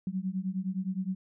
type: beating tone pair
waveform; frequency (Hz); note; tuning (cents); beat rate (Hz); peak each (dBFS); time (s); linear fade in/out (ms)
sine; 183.3 / 193; F#3 / G3; -16 / -27; 9.7; -33 / -33; 0.07-1.15; 2
effects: none